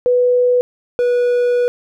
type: tone pair in turn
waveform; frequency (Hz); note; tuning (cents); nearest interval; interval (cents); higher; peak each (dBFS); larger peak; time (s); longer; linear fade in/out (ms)
sine / triangle; 493.9 / 487.9; B4 / B4; 0 / -21; unison; 21; first; -10; neither; 0.06-0.61 / 0.99-1.68; second; 0
effects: none